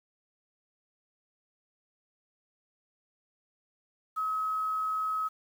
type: tone with quantisation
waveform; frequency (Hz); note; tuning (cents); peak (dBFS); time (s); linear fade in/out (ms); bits
sine; 1279; D#6; +47; -28; 4.16-5.29; 20; 9
effects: none